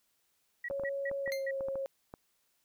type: tone bursts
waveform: sine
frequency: 1924 Hz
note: B6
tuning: 46 cents flat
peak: -35 dBFS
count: 5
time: 0.64-1.51 s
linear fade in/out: 5 ms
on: 46 ms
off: 160 ms
type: tone with pitch glide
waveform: sine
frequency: 554.4 to 542.4 Hz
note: C#5 to C#5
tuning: 0 to -38 cents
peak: -33 dBFS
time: 0.7-1.86 s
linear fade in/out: 0 ms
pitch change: -38 cents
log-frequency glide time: 1.2-1.38 s
type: clicks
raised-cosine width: 1 ms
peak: -30 dBFS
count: 9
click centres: 0.71 / 0.797 / 0.836 / 1.114 / 1.277 / 1.608 / 1.685 / 1.756 / 2.139 s
type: tone with exponential decay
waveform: 25% pulse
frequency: 2100 Hz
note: C7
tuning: 6 cents sharp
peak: -30 dBFS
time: 1.32-1.5 s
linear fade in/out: 0 ms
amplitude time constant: 38 ms
effects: white hiss -75 dBFS RMS until 2.64 s